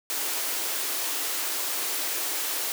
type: high-pass noise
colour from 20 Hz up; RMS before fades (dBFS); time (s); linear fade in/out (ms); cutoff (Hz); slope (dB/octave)
white; -29; 0.1-2.72; 0; 270; 96
effects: none